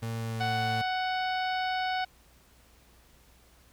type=tone with pitch glide; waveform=35% pulse; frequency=114 to 112.24 Hz; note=A#2 to A2; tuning=-38 to +35 cents; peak=-30 dBFS; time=0.02-0.82 s; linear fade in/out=10 ms; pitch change=-27 cents; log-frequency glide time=0.18-0.45 s
type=harmonic tone; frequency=743 Hz; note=F#5; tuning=7 cents sharp; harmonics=1 / 2 / 3 / 4 / 5 / 6 / 7; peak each=-29 / -35 / -39 / -41 / -43 / -45 / -46 dBFS; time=0.4-2.05 s; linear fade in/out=10 ms
effects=added 60 Hz sine -61 dBFS peak until 3.72 s + pink hiss -61 dBFS RMS until 3.72 s